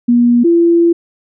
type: tone pair in turn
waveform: sine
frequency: 240 / 339.4 Hz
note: B3 / F4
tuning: -49 / -49 cents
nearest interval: tritone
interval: 600 cents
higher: second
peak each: -6 dBFS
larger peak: neither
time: 0.08-0.44 / 0.44-0.93 s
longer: second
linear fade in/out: 10 ms
effects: none

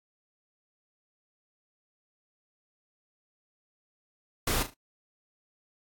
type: noise with echo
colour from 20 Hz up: pink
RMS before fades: -28 dBFS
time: 4.47-4.63 s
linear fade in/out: 5 ms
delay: 37 ms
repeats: 3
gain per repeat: -10 dB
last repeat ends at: 4.741 s
effects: AAC 64 kbps

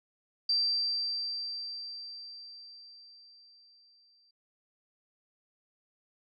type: tone with exponential decay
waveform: sine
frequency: 4693 Hz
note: D8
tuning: 2 cents flat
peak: -24 dBFS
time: 0.49-4.31 s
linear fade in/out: 5 ms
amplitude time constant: 830 ms
effects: none

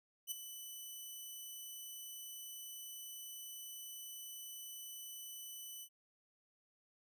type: tone with ADSR envelope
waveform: 5% pulse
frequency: 2990 Hz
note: F#7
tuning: 17 cents sharp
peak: -28 dBFS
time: 0.27-5.89 s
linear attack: 45 ms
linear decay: 9 ms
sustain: -11 dB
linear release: 68 ms
effects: none

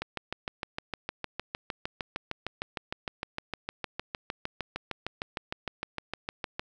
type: click train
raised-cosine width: 0.3 ms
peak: -16 dBFS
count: 44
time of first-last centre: 0.02-6.595 s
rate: 6.54 Hz
effects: none

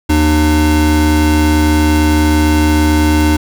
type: tone pair together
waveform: square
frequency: 77.78 / 302.3 Hz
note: D#2 / D#4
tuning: 0 / -50 cents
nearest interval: 2 octaves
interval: 2350 cents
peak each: -12 dBFS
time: 0.09-3.37 s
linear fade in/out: 10 ms
effects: none

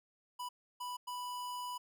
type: tone bursts at uneven times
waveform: square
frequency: 987.8 Hz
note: B5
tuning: in tune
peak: -40 dBFS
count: 3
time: 0.39-0.49 / 0.8-0.97 / 1.07-1.78 s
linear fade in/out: 10 ms
effects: none

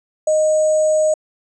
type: tone with sample-and-hold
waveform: sine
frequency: 620 Hz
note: D#5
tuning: 6 cents flat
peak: -12 dBFS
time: 0.27-1.14 s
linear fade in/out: 5 ms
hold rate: 7350 Hz
effects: resampled to 24000 Hz

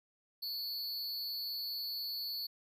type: tone with amplitude modulation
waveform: square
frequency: 4435 Hz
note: C#8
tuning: in tune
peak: -34 dBFS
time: 0.42-2.47 s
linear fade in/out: 10 ms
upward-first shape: sine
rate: 276 Hz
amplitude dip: 80%
effects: none

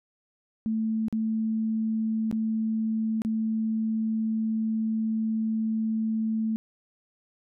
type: tone with dropouts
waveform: sine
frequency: 220.9 Hz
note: A3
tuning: 7 cents sharp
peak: -24 dBFS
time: 0.66-6.56 s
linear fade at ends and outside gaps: 0 ms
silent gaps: 1.083-1.126 / 2.313-2.326 / 3.219-3.249 s
effects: none

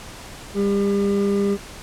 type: tone pair together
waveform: triangle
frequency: 200 / 400.4 Hz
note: G3 / G4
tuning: +35 / +37 cents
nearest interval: octave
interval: 1202 cents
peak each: -18 dBFS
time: 0.54-1.58 s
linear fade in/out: 50 ms
effects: pink hiss -38 dBFS RMS until 1.82 s + low-pass 10000 Hz 12 dB/octave

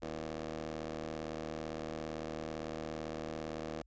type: ring-modulated tone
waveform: 15% pulse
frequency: 77.78 Hz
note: D#2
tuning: in tune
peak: -30 dBFS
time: 0.02-3.82 s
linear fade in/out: 5 ms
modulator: 406 Hz
effects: added 50 Hz sine -62 dBFS peak until 3.86 s + resampled to 16000 Hz

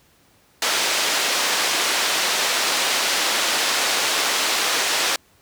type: band-pass noise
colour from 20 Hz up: white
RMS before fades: -21 dBFS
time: 0.62-5.16 s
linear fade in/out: 2 ms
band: 380 to 5300 Hz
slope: 12 dB/octave
effects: pink hiss -57 dBFS RMS until 5.41 s + high-pass 60 Hz 12 dB/octave

